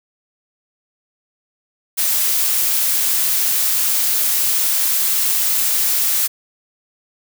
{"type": "noise", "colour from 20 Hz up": "blue", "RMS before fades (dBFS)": -17, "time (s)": [1.97, 6.28], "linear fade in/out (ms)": 20, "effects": []}